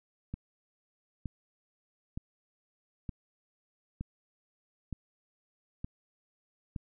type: click train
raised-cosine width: 5 ms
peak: -24 dBFS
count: 8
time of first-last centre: 0.34-6.762 s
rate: 1.09 Hz
effects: none